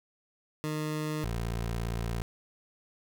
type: tone pair in turn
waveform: 20% pulse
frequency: 153.5 / 57.36 Hz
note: D#3 / A#1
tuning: -23 / -27 cents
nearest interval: octave + perfect fourth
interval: 1704 cents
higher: first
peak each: -26 dBFS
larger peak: neither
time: 0.64-1.24 / 1.24-2.22 s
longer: second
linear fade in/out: 0 ms
effects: none